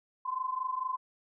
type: tone pair together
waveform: sine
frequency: 1022 / 1046.5 Hz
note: C6 / C6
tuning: -41 / 0 cents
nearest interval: unison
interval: 41 cents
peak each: -33 / -35 dBFS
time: 0.25-0.97 s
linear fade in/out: 10 ms
effects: none